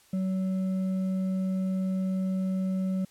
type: tone with hard clipping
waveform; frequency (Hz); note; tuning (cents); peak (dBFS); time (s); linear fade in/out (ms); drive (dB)
sine; 188.3; F#3; +31; -27; 0.13-3.05; 5; 4
effects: white hiss -60 dBFS RMS until 3.1 s + low-pass 12000 Hz 12 dB/octave